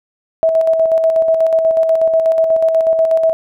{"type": "tone with tremolo", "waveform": "sine", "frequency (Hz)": 649, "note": "E5", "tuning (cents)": -27, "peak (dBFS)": -8, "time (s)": [0.43, 3.33], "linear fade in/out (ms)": 0, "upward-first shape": "square", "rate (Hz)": 8.2, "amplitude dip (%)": 40, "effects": []}